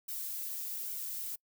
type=noise with flanger; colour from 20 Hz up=violet; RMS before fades=-39 dBFS; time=0.08-1.36 s; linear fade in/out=10 ms; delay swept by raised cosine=1.3 to 4.1 ms; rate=1.2 Hz; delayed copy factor=+0.65; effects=noise-tail reverb RT60 0.1 s tail -26 dB re dry